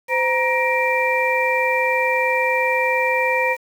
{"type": "harmonic tone with a mistuned harmonic", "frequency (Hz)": 471.5, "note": "A#4", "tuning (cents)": 20, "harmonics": [1, 2, 4, 5], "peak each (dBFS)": [-21, -22, -24, -21], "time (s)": [0.08, 3.57], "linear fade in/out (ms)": 50, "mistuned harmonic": 1, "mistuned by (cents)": 150, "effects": ["7-bit"]}